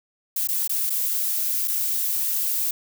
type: noise with dropouts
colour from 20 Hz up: violet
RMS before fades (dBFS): -24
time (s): 0.36-2.71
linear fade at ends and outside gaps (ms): 5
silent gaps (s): 0.474-0.486 / 0.676-0.694 / 0.897-0.902 / 1.676-1.68
effects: none